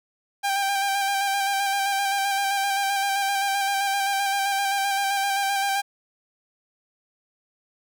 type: tone with vibrato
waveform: sawtooth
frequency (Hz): 791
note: G5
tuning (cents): +15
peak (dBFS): -18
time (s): 0.43-5.82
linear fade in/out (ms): 20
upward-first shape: square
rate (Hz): 7.7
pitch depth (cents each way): 22
effects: none